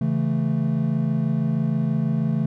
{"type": "chord", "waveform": "triangle", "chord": "A major", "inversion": "first", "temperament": "equal", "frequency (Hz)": [138.59, 164.81, 220], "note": ["C#3", "E3", "A3"], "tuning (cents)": [0, 0, 0], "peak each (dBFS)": -22, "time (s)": [0.01, 2.46], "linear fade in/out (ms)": 5, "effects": []}